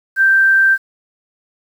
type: tone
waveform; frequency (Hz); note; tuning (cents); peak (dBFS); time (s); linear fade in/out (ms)
sine; 1568; G6; 0; -8; 0.16-0.78; 50
effects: 7-bit